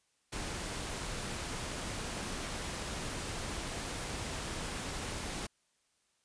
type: noise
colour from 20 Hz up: pink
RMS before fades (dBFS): -39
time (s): 0.32-5.47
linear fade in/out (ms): 10
effects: white hiss -75 dBFS RMS until 6.24 s + resampled to 22050 Hz